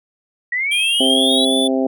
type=linear sweep; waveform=sine; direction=up; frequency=1900 to 3951 Hz; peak=-17 dBFS; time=0.52-1.45 s; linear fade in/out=5 ms
type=tone with pitch glide; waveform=square; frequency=3220 to 3471 Hz; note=G7 to A7; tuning=+46 to -24 cents; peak=-18 dBFS; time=0.71-1.68 s; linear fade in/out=10 ms; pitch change=+130 cents; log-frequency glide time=1.17-1.55 s
type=harmonic tone; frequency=132 Hz; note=C3; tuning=16 cents sharp; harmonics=2 / 3 / 4 / 5 / 6; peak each=-17 / -23 / -22 / -24 / -30 dBFS; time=1-1.87 s; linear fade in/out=5 ms
effects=none